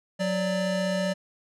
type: tone pair together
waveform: square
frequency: 183.98 / 587.3 Hz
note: F#3 / D5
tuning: -10 / 0 cents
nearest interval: octave + minor sixth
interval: 2010 cents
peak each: -28 dBFS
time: 0.19-1.14 s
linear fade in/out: 20 ms
effects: low-pass 8000 Hz 12 dB/octave